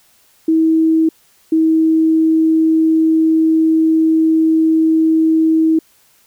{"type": "tone pair in turn", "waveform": "sine", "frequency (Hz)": [321.4, 320.2], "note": ["E4", "D#4"], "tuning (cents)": [-44, 50], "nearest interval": "unison", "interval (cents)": 6, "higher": "first", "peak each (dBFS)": -9, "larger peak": "neither", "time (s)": [[0.48, 1.09], [1.52, 5.79]], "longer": "second", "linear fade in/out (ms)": 5, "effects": ["white hiss -53 dBFS RMS until 6.26 s"]}